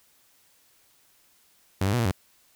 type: tone with pitch steps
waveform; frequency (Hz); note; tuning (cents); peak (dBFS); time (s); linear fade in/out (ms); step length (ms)
sawtooth; 95.7 / 100.2 / 122.4 / 115.4 / 93.5; G2 / G2 / B2 / A#2 / F#2; -41 / +38 / -15 / -17 / +19; -18; 1.81-2.115; 5; 61
effects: white hiss -62 dBFS RMS until 2.55 s